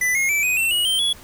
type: tone with pitch steps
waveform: square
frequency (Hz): 1996 / 2152 / 2319 / 2500 / 2695 / 2905 / 3132 / 3376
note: B6 / C7 / D7 / D#7 / E7 / F#7 / G7 / G#7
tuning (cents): +18 / +48 / -22 / +8 / +38 / -32 / -2 / +28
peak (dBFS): -18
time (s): 0.01-1.13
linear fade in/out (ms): 5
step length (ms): 140
effects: pink hiss -44 dBFS RMS until 1.23 s